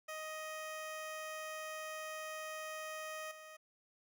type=tone with level steps; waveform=15% pulse; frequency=625 Hz; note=D#5; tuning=8 cents sharp; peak=-36 / -45 dBFS; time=0.08-3.57 s; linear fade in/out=10 ms; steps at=3.31 s; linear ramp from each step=5 ms; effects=none